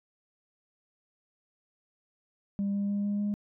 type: tone with pitch steps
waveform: sine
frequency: 199.7 / 201.2 / 202.7 / 204.2 / 205.8 Hz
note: G3 / G3 / G#3 / G#3 / G#3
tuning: +32 / +45 / -42 / -29 / -16 cents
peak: -25 dBFS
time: 2.59-3.34 s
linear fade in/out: 0 ms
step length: 150 ms
effects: tanh soft clip ceiling -25 dBFS